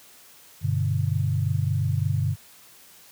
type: chord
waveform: sine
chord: G major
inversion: none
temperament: equal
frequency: 98 / 123.47 / 146.83 Hz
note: G2 / B2 / D3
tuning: 0 / 0 / 0 cents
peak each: -24 / -26 / -26 dBFS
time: 0.61-2.36 s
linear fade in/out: 50 ms
effects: white hiss -51 dBFS RMS until 3.11 s + high-pass 60 Hz 12 dB/octave